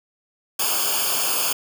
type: noise with comb filter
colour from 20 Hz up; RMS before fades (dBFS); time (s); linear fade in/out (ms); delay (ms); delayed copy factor
white; -22; 0.59-1.53; 5; 0.51; -1
effects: none